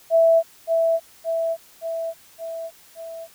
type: tone with echo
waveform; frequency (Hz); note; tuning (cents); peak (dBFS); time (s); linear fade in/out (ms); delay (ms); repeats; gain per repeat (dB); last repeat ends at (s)
sine; 659.3; E5; 0; -12; 0.1-0.43; 50; 570; 5; -4; 3.28
effects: white hiss -51 dBFS RMS until 3.34 s